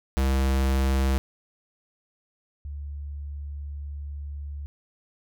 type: tone pair in turn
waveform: square / sine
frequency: 66.7 / 71.96 Hz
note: C2 / D2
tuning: +34 / -35 cents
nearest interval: minor second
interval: 131 cents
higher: second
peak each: -21 / -32 dBFS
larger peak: first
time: 0.17-1.18 / 2.65-4.66 s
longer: second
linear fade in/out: 0 ms
effects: none